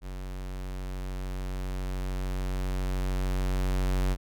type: tone with level ramp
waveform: square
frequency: 46.5 Hz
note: F#1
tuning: 9 cents sharp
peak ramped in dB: -36 to -24 dBFS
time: 0.01-4.17 s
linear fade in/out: 50 ms
effects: none